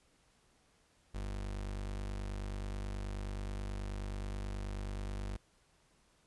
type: tone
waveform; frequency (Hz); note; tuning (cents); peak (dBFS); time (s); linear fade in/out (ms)
35% pulse; 49.36; G1; +13; -36; 1.14-5.37; 10
effects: pink hiss -70 dBFS RMS until 6.26 s + resampled to 24000 Hz